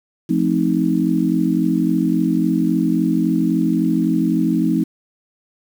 sine chord, F dominant seventh, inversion none, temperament just, 174.61 / 218.3 / 261.9 / 314.3 Hz, F3 / A3 / C4 / Eb4, 0 / -13 / +2 / +18 cents, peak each -20 / -21 / -20 / -19 dBFS, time 0.29-4.84 s, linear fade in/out 10 ms, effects 7-bit

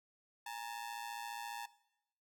sawtooth ring-modulated tone, 880 Hz, A5, in tune, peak -36 dBFS, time 0.46-1.66 s, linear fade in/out 5 ms, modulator 57.3 Hz, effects noise-tail reverb RT60 0.9 s tail -19 dB re dry

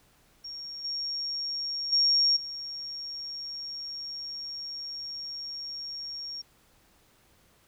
sine tone with level steps, 5550 Hz, F8, 12 cents flat, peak -37 / -30 / -20 / -35 dBFS, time 0.44-6.42 s, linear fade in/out 10 ms, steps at 0.84 / 1.92 / 2.36 s, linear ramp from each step 10 ms, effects pink hiss -63 dBFS RMS until 7.67 s

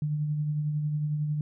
sine tone with tremolo, 150 Hz, D3, 37 cents sharp, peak -24 dBFS, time 0.02-1.41 s, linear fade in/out 2 ms, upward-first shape triangle, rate 11 Hz, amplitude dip 40%, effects none

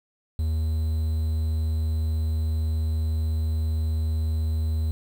triangle tone with quantisation, 79.1 Hz, D#2, 29 cents sharp, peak -20 dBFS, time 0.39-4.91 s, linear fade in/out 0 ms, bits 8, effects none

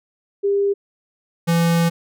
sine / square tone pair in turn, 400.4 / 168.35 Hz, G4 / E3, +37 / +37 cents, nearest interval octave + minor third, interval 1500 cents, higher first, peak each -15 dBFS, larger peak neither, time 0.43-0.74 / 1.47-1.9 s, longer second, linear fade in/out 20 ms, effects none

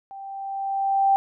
sine tone with level ramp, 784 Hz, G5, in tune, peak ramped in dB -36 to -14 dBFS, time 0.11-1.16 s, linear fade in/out 0 ms, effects none

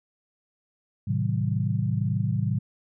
sine chord, A diminished seventh, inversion none, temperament just, 110 / 132 / 158.4 / 190.08 Hz, A2 / C3 / Eb3 / Gb3, 0 / +16 / +31 / +47 cents, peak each -26 / -28 / -30 / -30 dBFS, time 1.07-2.59 s, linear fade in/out 10 ms, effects none

